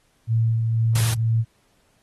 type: tone with tremolo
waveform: sine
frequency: 113.5 Hz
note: A#2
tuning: 46 cents flat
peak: -16 dBFS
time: 0.27-1.45 s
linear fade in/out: 50 ms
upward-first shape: sine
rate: 2 Hz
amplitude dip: 30%
type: noise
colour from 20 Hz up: white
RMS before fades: -27 dBFS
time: 0.95-1.14 s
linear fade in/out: 5 ms
effects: pink hiss -64 dBFS RMS until 2.02 s + AAC 32 kbps